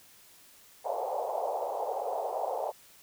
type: band-pass noise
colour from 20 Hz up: white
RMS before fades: -33 dBFS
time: 0.84-2.72 s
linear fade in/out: 20 ms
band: 470 to 850 Hz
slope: 48 dB/octave
effects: white hiss -57 dBFS RMS until 3.02 s